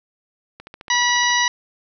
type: click train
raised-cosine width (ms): 0.3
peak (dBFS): -21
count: 11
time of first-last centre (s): 0.6-1.304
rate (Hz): 14.2
type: harmonic tone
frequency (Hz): 972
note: B5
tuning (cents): -28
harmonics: 1 / 2 / 3 / 4 / 5 / 6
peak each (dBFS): -21 / -19 / -25 / -24 / -29 / -24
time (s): 0.9-1.48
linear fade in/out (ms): 2
effects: none